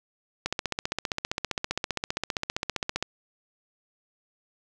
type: click train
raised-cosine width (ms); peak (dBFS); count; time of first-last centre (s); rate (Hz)
0.2; -10; 40; 0.46-3.026; 15.2
effects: none